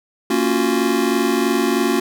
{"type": "chord", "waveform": "square", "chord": "Gb major seventh", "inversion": "first", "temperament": "just", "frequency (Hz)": [231.2, 277.5, 346.9, 370], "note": ["Bb3", "Db4", "F4", "Gb4"], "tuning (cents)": [-14, 2, -12, 0], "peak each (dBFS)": -22, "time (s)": [0.3, 2], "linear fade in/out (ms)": 5, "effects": []}